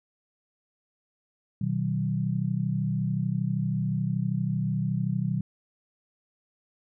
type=chord; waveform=sine; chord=B major; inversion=none; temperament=equal with one note detuned; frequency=123.47 / 155.56 / 188.78 Hz; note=B2 / D#3 / F#3; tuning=0 / 0 / +35 cents; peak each=-29 / -29 / -29 dBFS; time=1.61-5.41 s; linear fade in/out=5 ms; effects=none